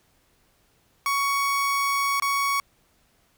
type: tone with dropouts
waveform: 30% pulse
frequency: 1117 Hz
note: C#6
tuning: 13 cents sharp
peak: -19 dBFS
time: 1.06-2.6 s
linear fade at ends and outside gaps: 1 ms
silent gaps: 2.199-2.222 s
effects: pink hiss -64 dBFS RMS until 3.37 s